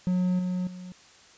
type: tone with level steps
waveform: triangle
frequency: 181.7 Hz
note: F#3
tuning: 31 cents flat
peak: -20 / -24 / -36 dBFS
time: 0.07-0.92 s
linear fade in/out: 0 ms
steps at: 0.39 / 0.67 s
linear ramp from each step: 2 ms
effects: white hiss -54 dBFS RMS until 1.37 s + resampled to 16000 Hz